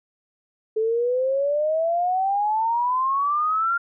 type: exponential sweep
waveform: sine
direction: up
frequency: 432.2 to 1404 Hz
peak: -19 dBFS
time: 0.76-3.78 s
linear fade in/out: 10 ms
effects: none